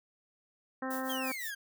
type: harmonic tone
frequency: 261.6 Hz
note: C4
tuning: in tune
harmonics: 1 / 2 / 3 / 4 / 5 / 6 / 7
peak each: -37 / -40 / -42 / -43 / -44 / -45 / -45 dBFS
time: 0.82-1.32 s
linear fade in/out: 5 ms
type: noise with tremolo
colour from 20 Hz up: violet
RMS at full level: -40 dBFS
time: 0.9-1.51 s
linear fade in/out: 10 ms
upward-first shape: triangle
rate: 5.8 Hz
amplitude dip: 85%
type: exponential sweep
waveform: 40% pulse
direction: down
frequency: 3312 to 1568 Hz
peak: -37 dBFS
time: 1.09-1.55 s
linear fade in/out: 10 ms
effects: none